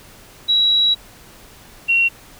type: tone pair in turn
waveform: sine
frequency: 3886 / 2738 Hz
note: B7 / F7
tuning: -29 / -35 cents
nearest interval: tritone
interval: 606 cents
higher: first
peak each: -12 dBFS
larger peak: neither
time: 0.48-0.95 / 1.88-2.09 s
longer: first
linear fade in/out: 20 ms
effects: pink hiss -44 dBFS RMS until 2.39 s